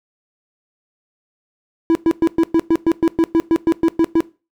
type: tone bursts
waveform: triangle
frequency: 329.6 Hz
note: E4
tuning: in tune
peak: -8 dBFS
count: 15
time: 1.9-4.205 s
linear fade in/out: 0 ms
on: 51 ms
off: 110 ms
effects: noise-tail reverb RT60 0.3 s tail -19 dB re dry